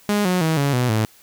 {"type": "tone with pitch steps", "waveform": "sawtooth", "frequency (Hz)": [206.5, 181.86, 160.16, 141.04, 124.21, 109.39], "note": ["G#3", "F#3", "E3", "C#3", "B2", "A2"], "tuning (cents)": [-10, -30, -50, 30, 10, -10], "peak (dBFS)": -13, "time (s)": [0.09, 1.05], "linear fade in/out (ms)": 0, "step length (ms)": 160, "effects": ["white hiss -51 dBFS RMS until 1.22 s"]}